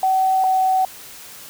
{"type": "tone pair in turn", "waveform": "sine", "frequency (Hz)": [759, 754.6], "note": ["F#5", "F#5"], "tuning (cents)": [44, 34], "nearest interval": "unison", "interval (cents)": 10, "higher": "first", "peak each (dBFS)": -14, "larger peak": "neither", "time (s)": [[0.03, 0.44], [0.44, 0.85]], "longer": "neither", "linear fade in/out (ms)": 2, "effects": ["white hiss -39 dBFS RMS until 1.49 s"]}